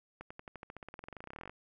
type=accelerating click train; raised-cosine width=0.5 ms; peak=-30 dBFS; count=28; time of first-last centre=0.21-1.495 s; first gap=95 ms; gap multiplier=0.94; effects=none